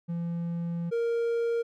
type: tone pair in turn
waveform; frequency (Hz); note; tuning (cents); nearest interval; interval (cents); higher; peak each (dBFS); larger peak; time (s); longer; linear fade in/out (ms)
triangle; 170 / 466.1; F3 / A#4; -46 / 0; octave + perfect fourth; 1746; second; -27 / -23; second; 0.08-0.91 / 0.91-1.63; first; 20
effects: none